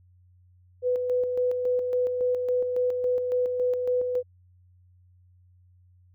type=tone with tremolo; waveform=sine; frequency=497.9 Hz; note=B4; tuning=14 cents sharp; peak=-21 dBFS; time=0.82-4.23 s; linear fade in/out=50 ms; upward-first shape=square; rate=3.6 Hz; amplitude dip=40%; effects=added 90 Hz sine -55 dBFS peak until 6.14 s